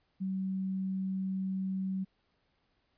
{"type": "tone", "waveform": "sine", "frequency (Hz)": 190.1, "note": "F#3", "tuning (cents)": 47, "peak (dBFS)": -31, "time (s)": [0.2, 2.05], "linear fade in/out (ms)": 20, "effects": ["pink hiss -75 dBFS RMS until 2.97 s", "resampled to 11025 Hz"]}